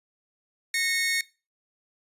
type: tone pair together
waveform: sawtooth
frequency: 1849 / 2190 Hz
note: A#6 / C#7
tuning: -15 / -22 cents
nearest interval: minor third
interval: 293 cents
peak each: -24 / -23 dBFS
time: 0.74-1.21 s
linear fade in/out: 2 ms
effects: noise-tail reverb RT60 0.3 s tail -20 dB re dry + resampled to 32000 Hz